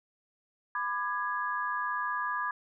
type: chord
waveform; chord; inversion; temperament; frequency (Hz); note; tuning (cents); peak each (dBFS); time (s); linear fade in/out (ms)
sine; G# diminished; first; just; 996.7 / 1196.1 / 1661.2; B5 / D6 / G#6; +16 / +31 / 0; -34; 0.75-2.51; 2
effects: none